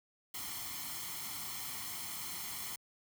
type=noise with comb filter; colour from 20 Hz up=white; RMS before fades=-42 dBFS; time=0.34-2.76 s; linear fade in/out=5 ms; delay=0.94 ms; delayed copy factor=+0.7; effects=high-pass 60 Hz 12 dB/octave